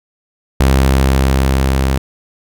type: tone with level ramp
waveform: sawtooth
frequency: 66.6 Hz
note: C2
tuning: 31 cents sharp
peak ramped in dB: -4 to -8 dBFS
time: 0.6-1.98 s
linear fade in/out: 5 ms
effects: none